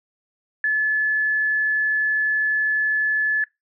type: tone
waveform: sine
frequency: 1724 Hz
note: A6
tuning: 36 cents flat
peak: -17 dBFS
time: 0.64-3.44 s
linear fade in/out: 2 ms
effects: noise-tail reverb RT60 0.2 s tail -23 dB re dry